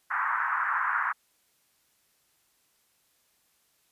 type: band-pass noise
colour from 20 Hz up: white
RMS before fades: -28 dBFS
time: 0.1-1.13 s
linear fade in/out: 20 ms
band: 950 to 1700 Hz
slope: 48 dB/octave
effects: white hiss -69 dBFS RMS until 3.91 s + resampled to 32000 Hz